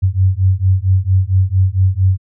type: beating tone pair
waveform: sine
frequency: 92.3 / 96.7 Hz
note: F#2 / G2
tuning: -4 / -23 cents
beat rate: 4.4 Hz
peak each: -13 dBFS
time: 0.02-2.18 s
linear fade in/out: 20 ms
effects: none